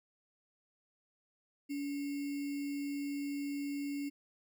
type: tone with sample-and-hold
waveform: sine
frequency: 284.4 Hz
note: C#4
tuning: 45 cents sharp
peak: -35 dBFS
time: 1.69-4.1 s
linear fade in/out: 20 ms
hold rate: 2450 Hz
effects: none